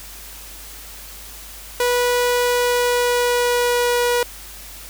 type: tone with pitch glide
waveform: sawtooth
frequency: 489 to 484.2 Hz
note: B4 to B4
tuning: -17 to -34 cents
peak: -12 dBFS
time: 1.8-4.23 s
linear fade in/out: 2 ms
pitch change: -17 cents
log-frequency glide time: 2.44-4.09 s
effects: added 50 Hz sine -41 dBFS peak until 4.89 s + white hiss -38 dBFS RMS until 4.89 s